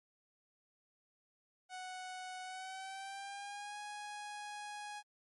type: tone with pitch glide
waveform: sawtooth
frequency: 740 to 830.6 Hz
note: F#5 to G#5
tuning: 0 to 0 cents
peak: -40 dBFS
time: 1.69-5.03 s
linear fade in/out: 50 ms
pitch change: +200 cents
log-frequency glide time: 2.43-3.78 s
effects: MP3 48 kbps

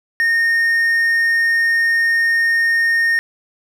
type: tone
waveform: triangle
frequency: 1840 Hz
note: A#6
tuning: 23 cents flat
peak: -11 dBFS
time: 0.2-3.19 s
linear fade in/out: 0 ms
effects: none

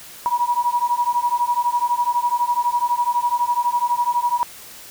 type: beating tone pair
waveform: sine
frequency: 958 / 970 Hz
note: A#5 / B5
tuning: +47 / -31 cents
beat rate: 12 Hz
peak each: -20 dBFS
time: 0.26-4.43 s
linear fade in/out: 0 ms
effects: white hiss -40 dBFS RMS until 4.9 s

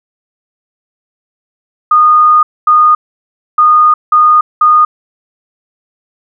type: tone bursts at uneven times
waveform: sine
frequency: 1228 Hz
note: D#6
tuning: 23 cents flat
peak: -3 dBFS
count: 5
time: 1.91-2.43 / 2.67-2.95 / 3.58-3.94 / 4.12-4.41 / 4.61-4.85 s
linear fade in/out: 5 ms
effects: none

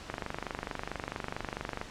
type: click train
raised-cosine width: 0.5 ms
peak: -19 dBFS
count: 43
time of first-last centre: 0.1-1.814 s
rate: 24.5 Hz
effects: pink hiss -46 dBFS RMS until 1.9 s + low-pass 6000 Hz 12 dB/octave

